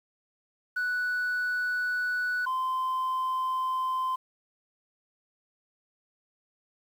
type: tone pair in turn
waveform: sine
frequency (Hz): 1480 / 1034.1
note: F#6 / C6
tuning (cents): 0 / -21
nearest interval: tritone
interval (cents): 621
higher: first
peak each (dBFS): -24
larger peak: neither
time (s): 0.76-2.46 / 2.46-4.16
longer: neither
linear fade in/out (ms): 10
effects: tanh soft clip ceiling -25 dBFS + 9-bit